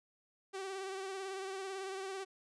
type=tone with vibrato; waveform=sawtooth; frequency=384.9 Hz; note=G4; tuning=32 cents flat; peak=-36 dBFS; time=0.53-2.25 s; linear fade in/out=20 ms; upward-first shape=sine; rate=18 Hz; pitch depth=39 cents each way; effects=resampled to 22050 Hz